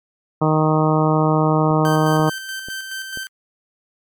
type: harmonic tone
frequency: 155.56 Hz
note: D#3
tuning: in tune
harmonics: 1 / 2 / 3 / 4 / 5 / 6 / 7 / 8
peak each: -17 / -20 / -22 / -23 / -24 / -25 / -25 / -26 dBFS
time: 0.41-2.3 s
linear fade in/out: 10 ms
type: click train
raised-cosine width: 2 ms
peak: -22 dBFS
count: 4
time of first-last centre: 1.71-3.173 s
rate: 2.05 Hz
type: tone with tremolo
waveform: sawtooth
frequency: 1553 Hz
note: G6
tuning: 17 cents flat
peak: -22 dBFS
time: 1.85-3.27 s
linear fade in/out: 0 ms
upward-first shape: square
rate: 4.7 Hz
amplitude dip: 40%
effects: MP3 96 kbps